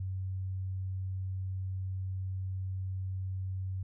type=tone; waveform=sine; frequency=94.3 Hz; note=F#2; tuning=33 cents sharp; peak=-33 dBFS; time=0-3.83 s; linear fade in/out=5 ms; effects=none